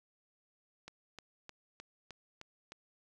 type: click train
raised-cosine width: 0.2 ms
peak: -30 dBFS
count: 7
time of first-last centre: 0.88-2.72 s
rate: 3.26 Hz
effects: none